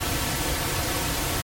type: noise with comb filter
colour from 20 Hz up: pink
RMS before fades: -26 dBFS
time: 0-1.42 s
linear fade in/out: 20 ms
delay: 4.9 ms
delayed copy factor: -0.55
effects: MP3 64 kbps